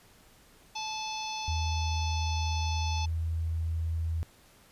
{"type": "harmonic tone", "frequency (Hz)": 869, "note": "A5", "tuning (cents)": -22, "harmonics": [1, 3, 4, 5, 6, 7], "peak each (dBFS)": [-36, -41, -42, -43, -44, -44], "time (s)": [0.75, 3.06], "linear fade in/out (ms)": 10}
{"type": "tone", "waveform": "sine", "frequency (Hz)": 81.7, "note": "E2", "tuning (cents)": -15, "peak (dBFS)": -28, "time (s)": [1.48, 4.23], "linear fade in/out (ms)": 0}
{"effects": ["pink hiss -59 dBFS RMS until 4.71 s", "resampled to 32000 Hz"]}